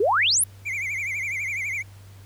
sine exponential sweep, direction up, 370 to 11840 Hz, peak -17 dBFS, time 0-0.44 s, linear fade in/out 5 ms
triangle tone with vibrato, 2217 Hz, C#7, in tune, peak -24 dBFS, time 0.65-1.83 s, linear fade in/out 20 ms, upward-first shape triangle, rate 12 Hz, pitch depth 170 cents each way
effects added 98 Hz sine -43 dBFS peak until 2.25 s + pink hiss -54 dBFS RMS until 2.25 s

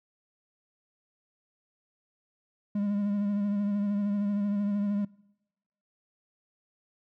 triangle tone with vibrato, 203.7 Hz, G#3, 33 cents flat, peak -24 dBFS, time 2.75-5.05 s, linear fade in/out 5 ms, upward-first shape sine, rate 13 Hz, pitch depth 32 cents each way, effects noise-tail reverb RT60 0.9 s tail -23 dB re dry

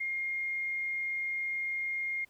sine tone, 2129 Hz, C7, 30 cents sharp, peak -31 dBFS, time 0-2.25 s, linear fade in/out 10 ms, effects pink hiss -67 dBFS RMS until 2.29 s

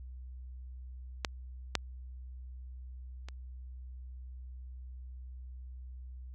clicks, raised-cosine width 0.2 ms, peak -12 / -10 / -28 dBFS, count 3, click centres 1.248 / 1.753 / 3.286 s, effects added 63 Hz sine -43 dBFS peak until 6.34 s

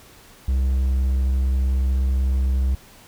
triangle tone, 65.41 Hz, C2, in tune, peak -15 dBFS, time 0.48-2.75 s, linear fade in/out 5 ms, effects pink hiss -48 dBFS RMS until 3.07 s

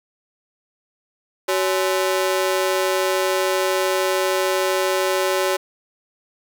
sawtooth ring-modulated tone, 469.7 Hz, A#4, 13 cents sharp, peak -11 dBFS, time 1.48-5.57 s, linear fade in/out 10 ms, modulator 93.5 Hz, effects none

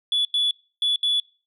sine tone bursts at uneven times, 3430 Hz, A7, 45 cents flat, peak -17 dBFS, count 4, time 0.12-0.25 / 0.34-0.51 / 0.82-0.96 / 1.03-1.2 s, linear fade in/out 2 ms, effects noise-tail reverb RT60 0.4 s tail -24 dB re dry + tanh soft clip ceiling -16 dBFS

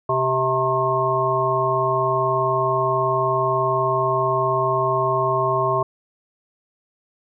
harmonic tone with a mistuned harmonic, 129.9 Hz, C3, 12 cents flat, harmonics 1 / 3 / 5 / 7 / 8, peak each -27 / -24 / -23 / -27 / -21 dBFS, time 0.09-5.83 s, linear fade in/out 5 ms, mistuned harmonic 8, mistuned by +57 cents, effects none

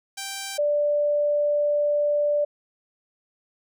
5% pulse / sine tone pair in turn, 784 / 587.3 Hz, G5 / D5, 0 / 0 cents, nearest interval perfect fourth, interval 500 cents, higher first, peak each -19 dBFS, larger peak neither, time 0.17-0.58 / 0.58-2.45 s, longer second, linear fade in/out 10 ms, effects none

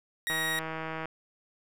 30% pulse tone, 1890 Hz, A#6, 23 cents sharp, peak -26 dBFS, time 0.27-0.59 s, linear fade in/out 0 ms
click train, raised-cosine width 0.5 ms, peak -21 dBFS, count 122, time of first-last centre 0.3-1.056 s, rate 160 Hz
effects none

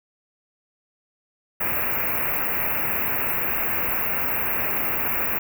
white band-stop noise, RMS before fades -24 dBFS, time 1.6-5.39 s, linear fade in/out 10 ms, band 2700 to 13000 Hz, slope 96 dB/octave, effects none

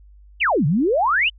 sine exponential two-way sweep, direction down then up, 3136 to 132.4 to 3136 Hz, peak -15 dBFS, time 0.4-1.3 s, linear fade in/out 20 ms, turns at 0.66 s, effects added 50 Hz sine -44 dBFS peak until 1.38 s

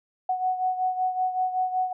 sine beating tone pair, 740 / 745.3 Hz, F#5 / F#5, 0 / +12 cents, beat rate 5.3 Hz, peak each -24 / -30 dBFS, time 0.29-1.93 s, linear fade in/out 5 ms, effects none

